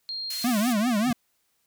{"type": "tone", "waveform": "sine", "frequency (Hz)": 4217, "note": "C8", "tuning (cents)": 13, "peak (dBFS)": -30, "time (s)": [0.09, 0.44], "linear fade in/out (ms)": 0}
{"type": "band-pass noise", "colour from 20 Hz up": "white", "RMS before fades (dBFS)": -36, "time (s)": [0.3, 0.73], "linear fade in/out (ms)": 5, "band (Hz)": [2300, 14000], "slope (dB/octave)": 12}
{"type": "tone with vibrato", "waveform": "square", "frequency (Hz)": 227, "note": "A#3", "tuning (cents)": -46, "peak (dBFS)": -22, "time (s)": [0.44, 1.13], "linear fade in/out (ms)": 5, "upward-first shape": "triangle", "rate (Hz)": 5.1, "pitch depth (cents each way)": 240}
{"type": "tone with exponential growth", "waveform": "sine", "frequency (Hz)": 155, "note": "D#3", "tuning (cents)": -6, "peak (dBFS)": -26, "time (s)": [1, 1.11], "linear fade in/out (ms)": 0, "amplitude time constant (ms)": 22}
{"effects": ["white hiss -71 dBFS RMS until 1.66 s"]}